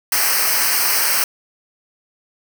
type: noise with comb filter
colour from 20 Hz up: white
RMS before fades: -17 dBFS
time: 0.12-1.24 s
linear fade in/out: 2 ms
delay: 0.28 ms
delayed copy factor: -1
effects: none